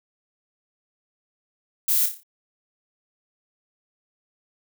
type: noise with echo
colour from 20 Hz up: violet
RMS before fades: -21 dBFS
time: 1.88-2.06 s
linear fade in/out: 5 ms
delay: 29 ms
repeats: 6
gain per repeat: -6 dB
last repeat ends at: 2.234 s
effects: none